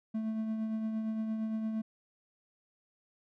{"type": "tone with tremolo", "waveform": "triangle", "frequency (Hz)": 220, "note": "A3", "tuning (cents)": 0, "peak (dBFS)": -28, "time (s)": [0.14, 1.82], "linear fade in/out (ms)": 10, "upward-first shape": "triangle", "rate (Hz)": 8.7, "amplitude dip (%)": 40, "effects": []}